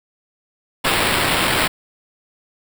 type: noise with sample-and-hold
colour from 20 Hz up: blue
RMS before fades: -18 dBFS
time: 0.84-1.68 s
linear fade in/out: 10 ms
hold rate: 6300 Hz
effects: none